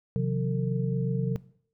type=tone cluster; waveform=sine; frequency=131.3 / 156.3 / 179.6 / 451.5 Hz; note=C3 / D#3 / F3 / A4; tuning=+6 / +8 / +49 / +45 cents; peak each=-27 / -35 / -28 / -34 dBFS; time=0.16-1.36 s; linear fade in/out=0 ms; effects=noise-tail reverb RT60 0.6 s tail -20 dB re dry